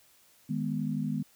sine chord, G# minor, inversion second, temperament equal, 155.56 / 207.7 / 246.9 Hz, D#3 / G#3 / B3, 0 / 0 / 0 cents, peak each -33 dBFS, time 0.49-1.23 s, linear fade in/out 10 ms, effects white hiss -62 dBFS RMS until 1.35 s

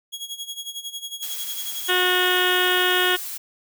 sawtooth tone with tremolo, 3315 Hz, G#7, 4 cents flat, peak -25 dBFS, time 0.12-1.92 s, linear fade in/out 20 ms, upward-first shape sine, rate 11 Hz, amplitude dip 80%
blue noise, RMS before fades -32 dBFS, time 1.22-3.38 s, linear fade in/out 10 ms
harmonic tone, 363.8 Hz, F#4, 29 cents flat, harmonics 1 / 2 / 3 / 4 / 5 / 6 / 7 / 8 / 9 / 10, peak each -24 / -29 / -29 / -24 / -25 / -35 / -32 / -25 / -26 / -31 dBFS, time 1.88-3.17 s, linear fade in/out 20 ms
effects none

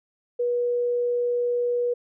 sine tone, 484.4 Hz, B4, 34 cents flat, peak -21 dBFS, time 0.39-1.94 s, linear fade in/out 10 ms, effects none

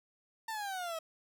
30% pulse exponential sweep, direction down, 910 to 636 Hz, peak -34 dBFS, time 0.48-0.99 s, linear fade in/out 5 ms, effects none

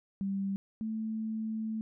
sine tone pair in turn, 196 / 220 Hz, G3 / A3, 0 / 0 cents, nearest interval major second, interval 200 cents, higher second, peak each -30 / -32 dBFS, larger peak first, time 0.21-0.56 / 0.81-1.81 s, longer second, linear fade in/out 0 ms, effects none

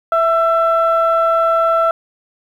sine tone pair together, 659.3 / 1338.2 Hz, E5 / E6, 0 / +26 cents, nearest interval octave, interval 1226 cents, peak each -13 dBFS, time 0.12-1.91 s, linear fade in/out 2 ms, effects tanh soft clip ceiling -5 dBFS + 8-bit

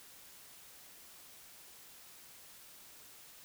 silence, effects white hiss -56 dBFS RMS until 3.44 s

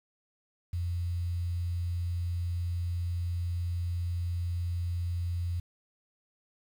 sine tone with quantisation, 87 Hz, F2, 6 cents flat, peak -29 dBFS, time 0.73-5.6 s, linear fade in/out 5 ms, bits 9, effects none

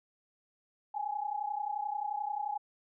sine tone pair together, 812.6 / 844 Hz, G#5 / G#5, -38 / +28 cents, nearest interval minor second, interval 66 cents, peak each -36 / -35 dBFS, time 0.94-2.58 s, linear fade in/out 10 ms, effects none

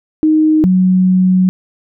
sine tone pair in turn, 311.1 / 184.98 Hz, D#4 / F#3, 0 / 0 cents, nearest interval major sixth, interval 900 cents, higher first, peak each -7 / -7 dBFS, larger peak neither, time 0.23-0.64 / 0.64-1.49 s, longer second, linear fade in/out 0 ms, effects none

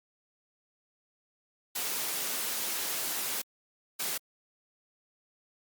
white noise bursts at uneven times, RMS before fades -33 dBFS, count 2, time 1.75-3.42 / 3.99-4.18 s, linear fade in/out 10 ms, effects high-pass 200 Hz 12 dB/octave + Opus 48 kbps

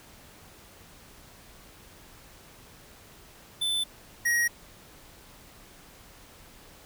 square tone pair in turn, 3520 / 1891.8 Hz, A7 / A#6, 0 / +25 cents, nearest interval major seventh, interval 1075 cents, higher first, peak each -26 / -23 dBFS, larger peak second, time 3.61-3.84 / 4.25-4.48 s, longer neither, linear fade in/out 10 ms, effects pink hiss -52 dBFS RMS until 6.85 s

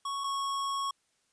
square tone pair in turn, 1108.7 / 1102.8 Hz, C#6 / C#6, 0 / -9 cents, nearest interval unison, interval 9 cents, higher first, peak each -33 / -31 dBFS, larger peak second, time 0.05-0.24 / 0.24-0.91 s, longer second, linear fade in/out 5 ms, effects white hiss -73 dBFS RMS until 1.32 s + resampled to 22050 Hz

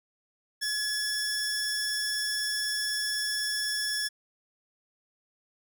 sawtooth tone pair together, 1700 / 5392 Hz, G#6 / E8, +40 / +38 cents, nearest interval octave + minor sixth, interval 1998 cents, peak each -28 dBFS, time 0.61-4.09 s, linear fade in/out 20 ms, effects none

